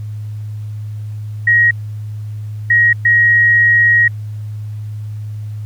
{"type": "tone bursts at uneven times", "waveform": "sine", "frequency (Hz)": 1890, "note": "A#6", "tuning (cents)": 23, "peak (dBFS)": -7, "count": 3, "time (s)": [[1.47, 1.71], [2.7, 2.93], [3.05, 4.08]], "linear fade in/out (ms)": 5, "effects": ["added 106 Hz sine -22 dBFS peak until 5.65 s", "pink hiss -51 dBFS RMS until 5.65 s"]}